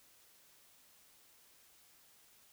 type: silence
effects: white hiss -65 dBFS RMS until 2.52 s